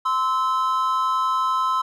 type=tone pair together; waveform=triangle; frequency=1035 / 1304 Hz; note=C6 / E6; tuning=-19 / -19 cents; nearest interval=major third; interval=400 cents; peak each=-19 / -21 dBFS; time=0.05-1.82 s; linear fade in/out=10 ms; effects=none